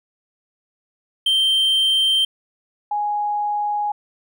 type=tone pair in turn; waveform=triangle / sine; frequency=3136 / 830.6 Hz; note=G7 / G#5; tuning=0 / 0 cents; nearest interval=octave + major seventh; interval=2300 cents; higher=first; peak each=-13 / -19 dBFS; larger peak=first; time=1.26-2.25 / 2.91-3.92 s; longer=second; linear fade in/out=5 ms; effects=none